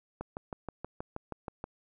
click train, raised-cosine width 1 ms, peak -23 dBFS, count 10, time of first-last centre 0.21-1.641 s, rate 6.29 Hz, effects none

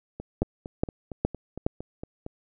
two click trains, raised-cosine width 2 ms, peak -22 / -9 dBFS, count 10 / 4, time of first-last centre 0.2-2.264 / 0.42-1.665 s, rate 4.36 / 2.41 Hz, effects none

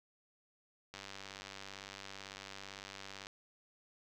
click train, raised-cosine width 0.2 ms, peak -29 dBFS, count 229, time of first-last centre 0.94-3.269 s, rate 97.9 Hz, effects none

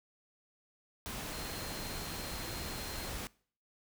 sine tone in noise, 4186 Hz, C8, in tune, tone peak -48 dBFS, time 1.33-3.09 s, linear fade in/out 0 ms, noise pink, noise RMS -41 dBFS, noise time 1.06-3.27 s, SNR -10 dB, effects noise-tail reverb RT60 0.5 s tail -23 dB re dry

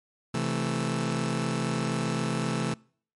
sawtooth chord, A minor, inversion first, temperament just, 132 / 165 / 220 Hz, C3 / E3 / A3, +16 / +2 / 0 cents, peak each -27 dBFS, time 0.34-2.74 s, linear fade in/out 5 ms, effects noise-tail reverb RT60 0.5 s tail -25 dB re dry + MP3 48 kbps

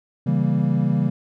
triangle chord, C# diminished seventh, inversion none, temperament equal, 138.59 / 164.81 / 196 / 233.1 Hz, C#3 / E3 / G3 / Bb3, 0 / 0 / 0 / 0 cents, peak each -20 / -20 / -21 / -23 dBFS, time 0.26-1.1 s, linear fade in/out 10 ms, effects none

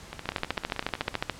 two click trains, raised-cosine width 0.3 ms, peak -19 / -10 dBFS, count 17 / 15, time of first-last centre 0.13-1.143 / 0.29-1.297 s, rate 15.8 / 13.9 Hz, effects pink hiss -47 dBFS RMS until 1.39 s + low-pass 9000 Hz 12 dB/octave

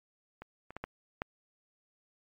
clicks, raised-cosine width 0.5 ms, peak -29 / -30 / -25 / -21 / -18 dBFS, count 5, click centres 0.42 / 0.706 / 0.766 / 0.84 / 1.219 s, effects MP3 64 kbps

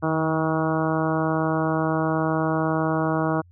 harmonic tone with a mistuned harmonic, 159.3 Hz, D#3, 41 cents sharp, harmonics 1 / 2 / 3 / 4 / 5 / 6 / 7 / 8 / 9, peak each -26 / -25 / -30 / -28 / -31 / -33 / -31 / -34 / -34 dBFS, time 0.02-3.42 s, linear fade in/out 20 ms, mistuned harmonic 1, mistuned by -24 cents, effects added 88 Hz sine -49 dBFS peak until 3.51 s

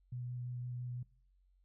sine tone with vibrato, 123.3 Hz, B2, 2 cents flat, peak -39 dBFS, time 0.12-1.03 s, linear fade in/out 5 ms, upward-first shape square, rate 5.9 Hz, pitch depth 8 cents each way, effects noise-tail reverb RT60 0.5 s tail -22 dB re dry + added 46 Hz sine -67 dBFS peak until 1.64 s

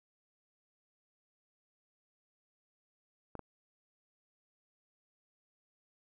clicks, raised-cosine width 1 ms, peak -28 / -30 dBFS, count 2, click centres 3.353 / 3.393 s, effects none

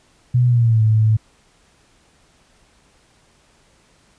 sine tone with pitch glide, 123.47 to 109.37 Hz, B2 to A2, 0 to -10 cents, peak -11 dBFS, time 0.34-1.17 s, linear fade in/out 10 ms, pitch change -210 cents, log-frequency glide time 0.47-0.82 s, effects pink hiss -56 dBFS RMS until 4.18 s + resampled to 22050 Hz

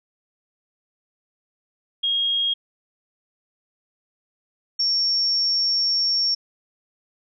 sine tone pair in turn, 3264 / 5489 Hz, G#7 / F8, -31 / -31 cents, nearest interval major sixth, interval 900 cents, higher second, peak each -19 / -18 dBFS, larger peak second, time 2.03-2.54 / 4.79-6.35 s, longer second, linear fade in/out 10 ms, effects none

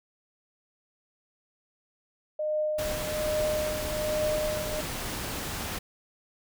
sine tone with tremolo, 611 Hz, D#5, 32 cents flat, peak -24 dBFS, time 2.39-4.81 s, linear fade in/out 5 ms, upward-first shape triangle, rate 1.2 Hz, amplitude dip 70%
pink noise, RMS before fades -34 dBFS, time 2.78-5.79 s, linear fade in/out 10 ms
effects none

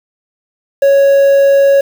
triangle tone with quantisation, 554.4 Hz, C#5, in tune, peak -3 dBFS, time 0.82-1.81 s, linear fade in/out 5 ms, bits 5, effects none

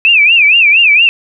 sine tone with vibrato, 2536 Hz, D#7, 32 cents sharp, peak -4 dBFS, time 0.05-1.09 s, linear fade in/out 0 ms, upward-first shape sine, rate 4.3 Hz, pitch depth 180 cents each way, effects none

